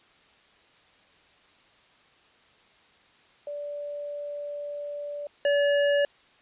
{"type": "tone pair in turn", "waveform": ["sine", "square"], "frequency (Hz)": [582, 573.3], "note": ["D5", "D5"], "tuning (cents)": [-16, -42], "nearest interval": "unison", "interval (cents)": 26, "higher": "first", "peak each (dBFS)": [-32, -21], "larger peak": "second", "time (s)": [[3.47, 5.27], [5.45, 6.05]], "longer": "first", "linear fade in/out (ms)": 2, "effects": ["white hiss -59 dBFS RMS until 6.41 s", "resampled to 8000 Hz"]}